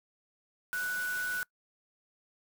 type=tone in noise; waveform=sine; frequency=1480 Hz; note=F#6; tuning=in tune; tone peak=-31 dBFS; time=0.73-1.43 s; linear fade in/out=0 ms; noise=white; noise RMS=-43 dBFS; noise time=0.73-1.43 s; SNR=+9 dB; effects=noise-tail reverb RT60 0.1 s tail -24 dB re dry